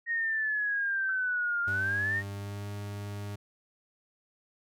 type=exponential two-way sweep; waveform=sine; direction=down then up; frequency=1874 to 1396.9 to 1874 Hz; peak=-27 dBFS; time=0.06-2.23 s; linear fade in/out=50 ms; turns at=1.63 s
type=tone with exponential decay; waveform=sine; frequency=1364 Hz; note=F6; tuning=41 cents flat; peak=-34 dBFS; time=1.09-1.19 s; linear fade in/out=2 ms; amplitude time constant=21 ms
type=tone with pitch glide; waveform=40% pulse; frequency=98.1 to 101.97 Hz; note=G2 to G#2; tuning=+2 to -31 cents; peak=-35 dBFS; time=1.67-3.36 s; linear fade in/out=10 ms; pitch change=+67 cents; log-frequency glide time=1.89-2.68 s
effects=none